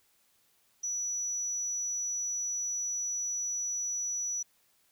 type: tone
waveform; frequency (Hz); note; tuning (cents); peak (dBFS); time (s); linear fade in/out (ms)
sine; 5900; F#8; -6; -30; 0.83-4.43; 10
effects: tanh soft clip ceiling -26 dBFS + white hiss -69 dBFS RMS until 4.91 s